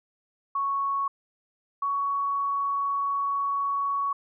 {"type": "tone pair in turn", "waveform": "sine", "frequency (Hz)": [1108.7, 1119], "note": ["C#6", "C#6"], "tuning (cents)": [0, 16], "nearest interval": "unison", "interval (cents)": 16, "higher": "second", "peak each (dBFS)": -24, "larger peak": "neither", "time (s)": [[0.55, 1.08], [1.82, 4.13]], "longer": "second", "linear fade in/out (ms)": 5, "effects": []}